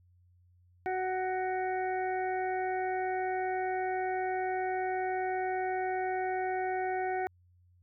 harmonic tone, 372.1 Hz, F#4, 10 cents sharp, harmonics 1 / 2 / 4 / 5 / 6, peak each -34 / -32 / -42 / -44 / -46 dBFS, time 0.86-7.27 s, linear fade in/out 0 ms, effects added 89 Hz sine -61 dBFS peak until 7.82 s

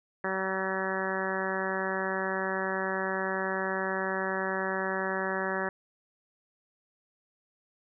harmonic tone, 190.3 Hz, F#3, 49 cents sharp, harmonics 1 / 2 / 3 / 4 / 5 / 6 / 7 / 8 / 9 / 10, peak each -38 / -35 / -36 / -39 / -38 / -41 / -40 / -39 / -35 / -41 dBFS, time 0.24-5.69 s, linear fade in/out 2 ms, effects none

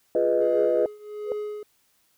sine chord, F half-diminished seventh, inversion none, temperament equal, 349.2 / 415.3 / 493.9 / 622.3 Hz, F4 / Ab4 / Cb5 / Eb5, 0 / 0 / 0 / 0 cents, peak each -26 / -26 / -22 / -23 dBFS, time 0.15-0.86 s, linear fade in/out 2 ms
triangle tone with tremolo, 420 Hz, G#4, 19 cents sharp, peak -25 dBFS, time 0.41-1.63 s, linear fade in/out 2 ms, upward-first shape triangle, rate 1.3 Hz, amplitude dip 90%
sine tone with exponential growth, 493.9 Hz, B4, in tune, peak -21 dBFS, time 1.22-1.32 s, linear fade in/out 1 ms, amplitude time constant 21 ms
effects tanh soft clip ceiling -11 dBFS + white hiss -66 dBFS RMS until 2.17 s

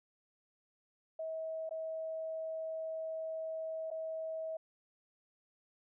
sine tone with dropouts, 642 Hz, E5, 46 cents flat, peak -37 dBFS, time 1.19-4.57 s, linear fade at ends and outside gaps 5 ms, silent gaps 1.693-1.709 / 3.904-3.912 s, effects none

